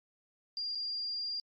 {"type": "tone with dropouts", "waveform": "sine", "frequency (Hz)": 4793, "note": "D8", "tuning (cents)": 34, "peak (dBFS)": -34, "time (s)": [0.57, 1.4], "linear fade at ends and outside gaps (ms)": 1, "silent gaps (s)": [0.75, 0.754], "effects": ["Opus 48 kbps"]}